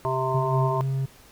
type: harmonic tone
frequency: 130.81 Hz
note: C3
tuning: in tune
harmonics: 1 / 3 / 5 / 7 / 8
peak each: -29 / -29 / -29 / -29 / -29 dBFS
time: 0.05-0.81 s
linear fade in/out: 0 ms
type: tone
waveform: triangle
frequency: 134.4 Hz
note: C3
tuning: 47 cents sharp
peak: -21 dBFS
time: 0.34-1.06 s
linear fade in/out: 10 ms
effects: pink hiss -52 dBFS RMS until 1.31 s